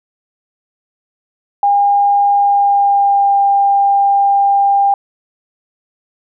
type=tone with pitch glide; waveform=sine; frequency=808 to 798.3 Hz; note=G#5 to G5; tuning=-48 to +31 cents; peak=-8 dBFS; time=1.63-4.94 s; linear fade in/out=2 ms; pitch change=-21 cents; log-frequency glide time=2.32-3.38 s; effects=none